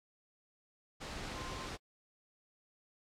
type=tone in noise; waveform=sine; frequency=1046.5 Hz; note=C6; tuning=in tune; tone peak=-47 dBFS; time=1.35-1.68 s; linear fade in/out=20 ms; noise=pink; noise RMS=-43 dBFS; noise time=1-1.77 s; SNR=-7 dB; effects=low-pass 6000 Hz 12 dB/octave + AAC 64 kbps